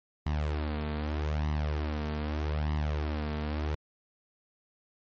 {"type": "tone with flanger", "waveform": "sawtooth", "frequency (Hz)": 75.4, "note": "D2", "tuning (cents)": 46, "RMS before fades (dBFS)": -31, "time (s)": [0.26, 3.75], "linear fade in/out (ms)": 5, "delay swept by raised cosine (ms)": [1, 4.5], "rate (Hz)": 0.81, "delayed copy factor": 0.7, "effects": ["low-pass 4000 Hz 12 dB/octave", "MP3 32 kbps"]}